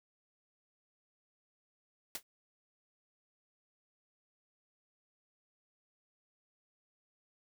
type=noise with exponential decay; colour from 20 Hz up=white; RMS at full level=-35 dBFS; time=2.15-2.23 s; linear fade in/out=2 ms; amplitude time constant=16 ms; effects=none